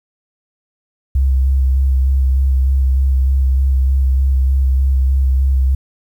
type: tone with vibrato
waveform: sine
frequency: 66.3 Hz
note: C2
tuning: 23 cents sharp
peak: -10 dBFS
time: 1.15-5.75 s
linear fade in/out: 5 ms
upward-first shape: square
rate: 3.3 Hz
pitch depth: 19 cents each way
effects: 8-bit

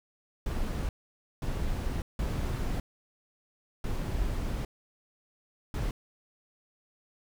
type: noise bursts at uneven times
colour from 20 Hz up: brown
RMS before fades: -31 dBFS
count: 5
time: 0.46-0.89 / 1.42-2.02 / 2.19-2.8 / 3.84-4.65 / 5.74-5.91 s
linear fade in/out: 2 ms
effects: none

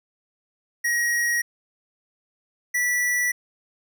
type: tone pair in turn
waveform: square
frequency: 1895 / 1957.3 Hz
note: A#6 / B6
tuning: +28 / -16 cents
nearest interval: minor second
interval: 56 cents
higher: second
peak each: -21 dBFS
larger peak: neither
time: 0.84-1.42 / 2.74-3.32 s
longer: neither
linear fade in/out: 10 ms
effects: none

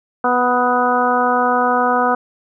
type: harmonic tone with a mistuned harmonic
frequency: 246.9 Hz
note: B3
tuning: in tune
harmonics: 1 / 2 / 3 / 4 / 5 / 6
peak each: -22 / -20 / -18 / -20 / -19 / -23 dBFS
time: 0.24-2.15 s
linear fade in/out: 5 ms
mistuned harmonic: 5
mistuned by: +22 cents
effects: none

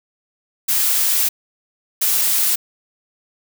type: noise bursts at uneven times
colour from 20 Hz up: blue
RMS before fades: -17 dBFS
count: 2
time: 0.68-1.29 / 2.01-2.56 s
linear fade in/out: 10 ms
effects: none

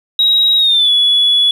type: tone with pitch glide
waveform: sine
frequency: 3820 to 3403 Hz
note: A#7 to G#7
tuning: +42 to +41 cents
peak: -7 dBFS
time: 0.19-1.51 s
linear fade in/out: 2 ms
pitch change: -201 cents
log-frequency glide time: 0.57-0.91 s
effects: tanh soft clip ceiling -3 dBFS + 7-bit

